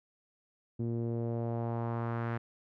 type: tone with low-pass filter sweep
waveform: sawtooth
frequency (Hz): 116.54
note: A#2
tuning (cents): 0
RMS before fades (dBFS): -34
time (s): 0.79-2.38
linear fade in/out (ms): 10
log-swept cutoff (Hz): 310 to 1700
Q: 1.8
effects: none